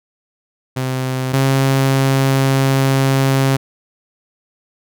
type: tone pair in turn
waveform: sawtooth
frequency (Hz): 130 / 134.9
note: C3 / C#3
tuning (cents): -11 / -47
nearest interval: minor second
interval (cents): 64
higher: second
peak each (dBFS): -14 / -8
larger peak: second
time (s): 0.76-1.33 / 1.33-3.57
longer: second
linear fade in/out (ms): 10
effects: none